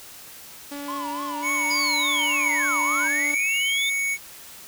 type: tone with pitch glide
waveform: sawtooth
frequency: 285.3 to 292.6 Hz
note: C#4 to D4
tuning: +50 to -6 cents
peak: -28 dBFS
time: 0.71-3.35 s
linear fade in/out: 10 ms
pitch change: +44 cents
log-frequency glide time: 0.81-1.59 s
type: tone with vibrato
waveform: triangle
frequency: 1011 Hz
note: B5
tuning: 40 cents sharp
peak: -27 dBFS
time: 0.88-3.08 s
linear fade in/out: 5 ms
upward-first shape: triangle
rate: 3.5 Hz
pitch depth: 170 cents each way
type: tone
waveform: square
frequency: 2225 Hz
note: C#7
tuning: 6 cents sharp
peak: -23 dBFS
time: 1.42-4.18 s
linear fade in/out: 50 ms
type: linear two-way sweep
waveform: sine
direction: down then up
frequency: 4978 to 974 to 3652 Hz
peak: -25 dBFS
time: 1.7-3.9 s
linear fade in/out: 10 ms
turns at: 2.82 s
effects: white hiss -43 dBFS RMS until 4.67 s

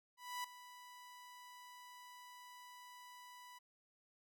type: tone with ADSR envelope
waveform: sawtooth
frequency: 987.8 Hz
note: B5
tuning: in tune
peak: -36 dBFS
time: 0.17-3.59 s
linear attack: 270 ms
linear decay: 6 ms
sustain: -15 dB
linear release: 14 ms
effects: none

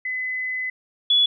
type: tone pair in turn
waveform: sine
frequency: 2020 / 3408 Hz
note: B6 / G#7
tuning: +39 / +44 cents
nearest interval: major sixth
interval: 905 cents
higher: second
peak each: -24 / -14 dBFS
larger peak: second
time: 0.05-0.7 / 1.1-1.26 s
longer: first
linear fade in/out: 5 ms
effects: none

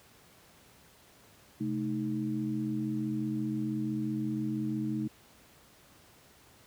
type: tone cluster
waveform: sine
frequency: 131.1 / 217 / 312.3 Hz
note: C3 / A3 / D#4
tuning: +4 / -24 / +7 cents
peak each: -37 / -33 / -34 dBFS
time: 1.6-5.08 s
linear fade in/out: 10 ms
effects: pink hiss -59 dBFS RMS until 6.66 s + high-pass 60 Hz 12 dB/octave

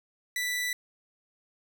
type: tone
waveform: sawtooth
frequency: 1975.5 Hz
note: B6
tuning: in tune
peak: -25 dBFS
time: 0.36-0.73 s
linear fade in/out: 2 ms
effects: none

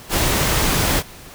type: noise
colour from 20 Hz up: pink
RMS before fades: -18 dBFS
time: 0.09-1.03 s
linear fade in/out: 50 ms
effects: pink hiss -40 dBFS RMS until 1.34 s

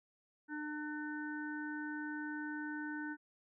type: harmonic tone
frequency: 300 Hz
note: D4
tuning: 37 cents sharp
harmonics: 1 / 3 / 5 / 6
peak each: -41 / -50 / -44 / -52 dBFS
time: 0.48-3.17 s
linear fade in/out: 50 ms
effects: none

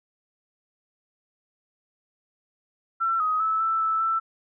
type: tone with pitch steps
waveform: sine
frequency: 1345 / 1258 / 1306 / 1325 / 1315 / 1330 Hz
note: E6 / D#6 / E6 / E6 / E6 / E6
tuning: +34 / +19 / -17 / +9 / -5 / +15 cents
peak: -21 dBFS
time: 3-4.2 s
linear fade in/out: 20 ms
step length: 200 ms
effects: none

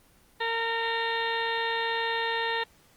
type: harmonic tone with a mistuned harmonic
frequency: 458.2 Hz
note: A#4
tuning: 30 cents flat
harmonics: 1 / 2 / 3 / 4 / 5 / 6 / 7 / 8 / 9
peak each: -33 / -31 / -41 / -31 / -42 / -38 / -45 / -36 / -44 dBFS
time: 0.4-2.64 s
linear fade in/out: 10 ms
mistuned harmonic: 6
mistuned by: +29 cents
effects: pink hiss -60 dBFS RMS until 2.96 s + Opus 24 kbps

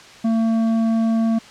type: tone with tanh clipping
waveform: sine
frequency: 225.5 Hz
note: A3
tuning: 43 cents sharp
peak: -17 dBFS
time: 0.24-1.39 s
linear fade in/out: 10 ms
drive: 9 dB
effects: white hiss -42 dBFS RMS until 1.5 s + low-pass 5000 Hz 12 dB/octave

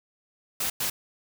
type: noise bursts at uneven times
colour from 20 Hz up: white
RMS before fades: -28 dBFS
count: 2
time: 0.6-0.7 / 0.8-0.9 s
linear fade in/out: 5 ms
effects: none

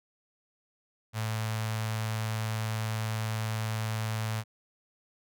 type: tone with notch filter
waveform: sawtooth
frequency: 110 Hz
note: A2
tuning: in tune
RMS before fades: -32 dBFS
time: 1.13-4.44 s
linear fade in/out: 50 ms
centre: 320 Hz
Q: 0.5
effects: none

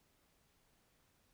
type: silence
effects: pink hiss -74 dBFS RMS until 1.33 s

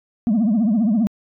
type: tone with vibrato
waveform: sine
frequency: 218.9 Hz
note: A3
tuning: 9 cents flat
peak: -12 dBFS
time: 0.27-1.07 s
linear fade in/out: 0 ms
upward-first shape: triangle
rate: 15 Hz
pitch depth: 220 cents each way
effects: tanh soft clip ceiling -13 dBFS

